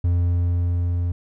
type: tone with level ramp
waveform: triangle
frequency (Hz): 87.31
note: F2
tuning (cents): 0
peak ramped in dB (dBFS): -14 to -18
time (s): 0.04-1.12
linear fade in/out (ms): 5
effects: none